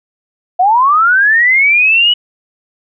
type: linear sweep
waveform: sine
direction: up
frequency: 698.5 to 2960 Hz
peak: -6 dBFS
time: 0.59-2.14 s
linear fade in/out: 10 ms
effects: none